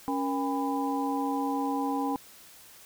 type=tone cluster; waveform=sine; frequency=277.2 / 471.9 / 806 / 999 Hz; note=C#4 / A#4 / G5 / B5; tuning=0 / +21 / +48 / +20 cents; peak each=-29 / -37 / -32 / -35 dBFS; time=0.08-2.16 s; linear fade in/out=0 ms; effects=white hiss -52 dBFS RMS until 2.85 s